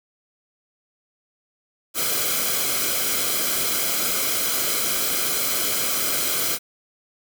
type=noise with comb filter; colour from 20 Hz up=white; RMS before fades=-23 dBFS; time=1.94-6.59 s; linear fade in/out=50 ms; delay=1.1 ms; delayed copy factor=-0.65; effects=none